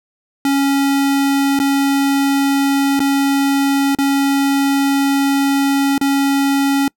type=tone with dropouts; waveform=square; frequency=277.2 Hz; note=C#4; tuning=in tune; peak=-13 dBFS; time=0.45-6.88 s; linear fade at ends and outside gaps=2 ms; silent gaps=1.591-1.599 / 2.994-3.002 / 3.95-3.986 / 5.98-6.012 s; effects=noise-tail reverb RT60 0.1 s tail -26 dB re dry